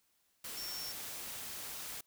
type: tone in noise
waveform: sine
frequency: 5460 Hz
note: F8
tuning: 40 cents flat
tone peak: -42 dBFS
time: 0.57-0.92 s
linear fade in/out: 5 ms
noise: white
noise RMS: -44 dBFS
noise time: 0.44-2.01 s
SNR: -1 dB
effects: white hiss -75 dBFS RMS until 2.06 s